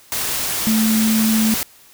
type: tone in noise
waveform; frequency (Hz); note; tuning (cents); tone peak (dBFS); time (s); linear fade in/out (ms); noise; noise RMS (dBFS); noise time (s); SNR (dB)
sine; 220; A3; 0; -14; 0.67-1.54; 0; white; -22; 0.12-1.63; +5
effects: white hiss -48 dBFS RMS until 1.93 s